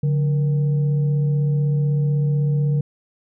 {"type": "tone with frequency modulation", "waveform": "sine", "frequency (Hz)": 145, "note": "D3", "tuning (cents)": -22, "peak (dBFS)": -16, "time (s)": [0.03, 2.81], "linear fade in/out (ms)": 5, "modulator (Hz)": 326, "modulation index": 0.29, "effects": []}